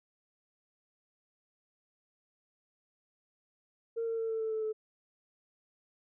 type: tone with pitch steps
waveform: sine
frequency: 459 / 454.8 / 450.6 / 446.4 / 442.3 / 438.3 / 434.2 Hz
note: A#4 / A#4 / A4 / A4 / A4 / A4 / A4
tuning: -27 / -43 / +41 / +25 / +9 / -7 / -23 cents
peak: -30 dBFS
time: 3.96-4.73 s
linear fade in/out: 20 ms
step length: 110 ms
effects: tanh soft clip ceiling -27 dBFS